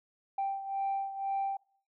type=beating tone pair; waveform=sine; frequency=784 / 786 Hz; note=G5 / G5; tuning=0 / +4 cents; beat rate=2 Hz; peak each=-31 / -36 dBFS; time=0.38-1.57 s; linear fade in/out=5 ms; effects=noise-tail reverb RT60 0.5 s tail -23 dB re dry + tanh soft clip ceiling -26 dBFS